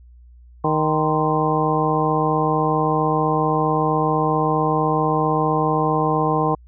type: harmonic tone with a mistuned harmonic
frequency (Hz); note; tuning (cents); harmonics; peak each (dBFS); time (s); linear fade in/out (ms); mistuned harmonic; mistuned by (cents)
155.56; D#3; 0; 1 / 2 / 3 / 4 / 5 / 6 / 7; -23 / -24 / -23 / -28 / -23 / -28 / -23; 0.64-6.55; 5; 7; -78
effects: added 60 Hz sine -43 dBFS peak until 6.67 s